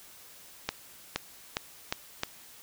accelerating click train, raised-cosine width 0.2 ms, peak -11 dBFS, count 5, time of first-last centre 0.69-2.234 s, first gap 470 ms, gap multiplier 0.87, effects white hiss -52 dBFS RMS until 2.62 s

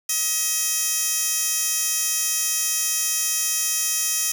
15% pulse tone with high-pass filter, 635 Hz, D#5, 35 cents sharp, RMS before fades -23 dBFS, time 0.09-4.32 s, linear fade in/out 5 ms, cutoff 6000 Hz, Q 1, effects none

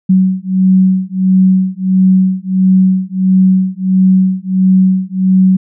sine beating tone pair, 186.9 / 188.4 Hz, F#3 / F#3, +18 / +32 cents, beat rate 1.5 Hz, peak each -10 dBFS, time 0.09-5.57 s, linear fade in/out 10 ms, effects none

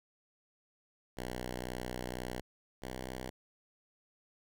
5% pulse tone pair in turn, 62 / 63.67 Hz, B1 / C2, +7 / -47 cents, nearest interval unison, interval 46 cents, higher second, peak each -27 / -29 dBFS, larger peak first, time 1.17-2.41 / 2.82-3.3 s, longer first, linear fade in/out 5 ms, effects none

